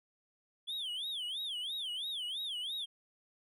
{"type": "tone with vibrato", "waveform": "triangle", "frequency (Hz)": 3322, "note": "G#7", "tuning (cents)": 0, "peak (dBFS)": -35, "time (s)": [0.67, 2.86], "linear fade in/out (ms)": 20, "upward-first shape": "sine", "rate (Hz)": 3, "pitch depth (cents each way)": 240, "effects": []}